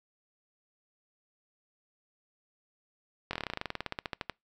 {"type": "slowing click train", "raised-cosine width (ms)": 0.3, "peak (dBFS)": -17, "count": 22, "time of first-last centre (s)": [3.31, 4.297], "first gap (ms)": 22, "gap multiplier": 1.07, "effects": ["noise-tail reverb RT60 0.2 s tail -26 dB re dry"]}